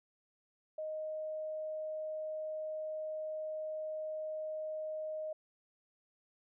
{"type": "tone", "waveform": "sine", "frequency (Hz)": 622.3, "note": "D#5", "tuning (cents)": 0, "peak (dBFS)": -37, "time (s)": [0.78, 5.33], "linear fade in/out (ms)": 5, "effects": []}